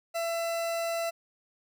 40% pulse tone, 670 Hz, E5, 28 cents sharp, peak -28 dBFS, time 0.14-1.11 s, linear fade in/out 20 ms, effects none

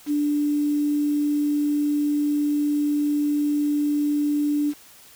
sine tone with quantisation, 293.7 Hz, D4, in tune, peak -19 dBFS, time 0.06-4.74 s, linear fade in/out 50 ms, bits 7, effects white hiss -49 dBFS RMS until 5.15 s

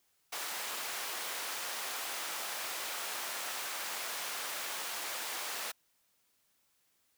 pink high-pass noise, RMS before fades -39 dBFS, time 0.32-5.72 s, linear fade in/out 10 ms, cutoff 790 Hz, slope 12 dB/octave, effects white hiss -74 dBFS RMS until 7.17 s

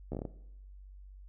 slowing click train, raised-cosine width 2 ms, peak -24 dBFS, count 7, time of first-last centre 0.12-0.252 s, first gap 13 ms, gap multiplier 1.21, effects noise-tail reverb RT60 0.8 s tail -17 dB re dry + added 48 Hz sine -48 dBFS peak until 1.28 s

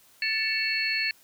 sine tone cluster, 1757 / 2232 / 2677 / 4357 Hz, A6 / C#7 / E7 / C#8, -3 / +11 / +26 / -31 cents, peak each -30 dBFS, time 0.22-1.11 s, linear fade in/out 2 ms, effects white hiss -58 dBFS RMS until 1.23 s

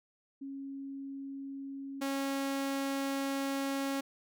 sine / sawtooth tone pair in turn, 274.2 / 274.2 Hz, C#4 / C#4, -19 / -19 cents, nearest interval unison, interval 0 cents, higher neither, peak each -39 / -28 dBFS, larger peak second, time 0.41-2.01 / 2.01-4.01 s, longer second, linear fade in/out 10 ms, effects none

